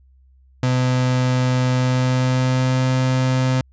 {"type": "tone with pitch glide", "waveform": "35% pulse", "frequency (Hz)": [127, 129.29], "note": ["B2", "C3"], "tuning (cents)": [49, -20], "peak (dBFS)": -14, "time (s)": [0.63, 3.61], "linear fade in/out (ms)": 2, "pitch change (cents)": 31, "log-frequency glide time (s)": [1.72, 2.87], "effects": ["added 65 Hz sine -49 dBFS peak until 3.72 s", "resampled to 16000 Hz"]}